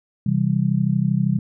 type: chord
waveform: sine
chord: C major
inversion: none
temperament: just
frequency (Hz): 130.81 / 163.52 / 196.22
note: C3 / E3 / G3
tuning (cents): 0 / -14 / +2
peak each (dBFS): -21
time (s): 0.26-1.39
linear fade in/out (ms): 5
effects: none